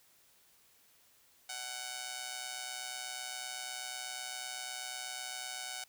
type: tone with amplitude modulation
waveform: 5% pulse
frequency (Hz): 747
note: F#5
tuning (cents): +16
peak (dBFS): -25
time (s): 1.49-5.84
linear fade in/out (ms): 5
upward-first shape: sine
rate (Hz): 128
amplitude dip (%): 70
effects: white hiss -66 dBFS RMS until 5.88 s